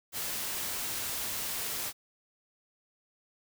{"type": "noise", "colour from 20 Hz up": "white", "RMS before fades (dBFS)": -35, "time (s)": [0.12, 1.93], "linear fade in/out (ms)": 50, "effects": []}